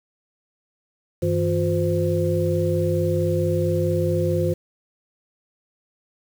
sine tone cluster, 96.9 / 161.4 / 354.7 / 517 Hz, G2 / E3 / F4 / C5, -20 / -36 / +27 / -21 cents, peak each -24 dBFS, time 1.22-4.54 s, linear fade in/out 10 ms, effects 7-bit

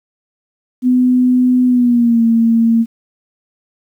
sine tone with pitch glide, 251.1 to 228.9 Hz, B3 to A#3, +29 to -31 cents, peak -8 dBFS, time 0.82-2.86 s, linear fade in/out 50 ms, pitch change -160 cents, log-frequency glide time 1.66-2.23 s, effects 8-bit

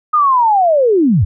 sine linear sweep, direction down, 1252 to 73.42 Hz, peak -8 dBFS, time 0.13-1.25 s, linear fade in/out 10 ms, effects none

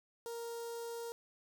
sawtooth tone with notch filter, 466.2 Hz, A#4, in tune, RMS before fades -43 dBFS, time 0.26-1.12 s, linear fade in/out 0 ms, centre 2200 Hz, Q 0.56, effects none

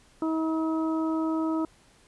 harmonic tone, 319.9 Hz, D#4, 48 cents sharp, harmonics 1 / 2 / 3 / 4, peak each -25 / -36 / -37 / -37 dBFS, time 0.22-1.65 s, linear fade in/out 2 ms, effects pink hiss -59 dBFS RMS until 2.07 s + resampled to 24000 Hz

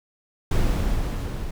brown noise with level ramp, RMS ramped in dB -19 to -30 dBFS, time 0.51-1.51 s, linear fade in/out 5 ms, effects none

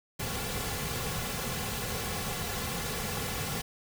pink noise with comb filter, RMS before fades -34 dBFS, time 0.19-3.62 s, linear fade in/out 10 ms, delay 3.2 ms, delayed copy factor -0.65, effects none

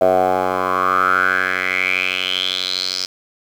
10% pulse tone with band-pass filter sweep, 92.5 Hz, F#2, in tune, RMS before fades -18 dBFS, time 0.01-3.06 s, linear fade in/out 5 ms, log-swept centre 650 to 5000 Hz, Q 6.7, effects 7-bit

